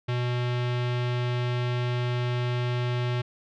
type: tone with low-pass filter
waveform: square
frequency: 122.7 Hz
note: B2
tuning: 11 cents flat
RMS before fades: -27 dBFS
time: 0.08-3.22 s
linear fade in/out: 10 ms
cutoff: 3300 Hz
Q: 1.7
effects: none